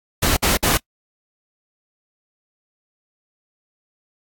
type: noise bursts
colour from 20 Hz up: pink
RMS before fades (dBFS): -17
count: 3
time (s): 0.22-0.776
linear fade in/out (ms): 10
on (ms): 150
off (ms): 53
effects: noise-tail reverb RT60 0.1 s tail -26 dB re dry + AAC 64 kbps